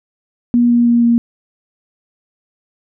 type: tone with pitch steps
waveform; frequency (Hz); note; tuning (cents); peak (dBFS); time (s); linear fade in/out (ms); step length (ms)
sine; 240 / 238.3 / 236.7 / 235.1; B3 / A#3 / A#3 / A#3; -49 / +38 / +27 / +15; -8; 0.54-1.18; 0; 160
effects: none